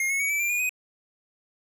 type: tone with pitch steps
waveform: square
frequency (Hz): 2135 / 2192 / 2252 / 2312 / 2374 / 2438 / 2504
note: C7 / C#7 / C#7 / D7 / D7 / D#7 / D#7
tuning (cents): +34 / -20 / +27 / -28 / +18 / -36 / +10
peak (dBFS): -24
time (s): 0-0.693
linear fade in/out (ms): 2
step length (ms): 99
effects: none